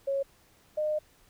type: tone pair in turn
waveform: sine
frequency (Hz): 550 / 609.9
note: C#5 / D#5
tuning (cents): -14 / -35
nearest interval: major second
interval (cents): 179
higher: second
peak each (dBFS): -26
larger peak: neither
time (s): 0.07-0.23 / 0.77-0.99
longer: second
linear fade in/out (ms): 10
effects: pink hiss -62 dBFS RMS until 1.29 s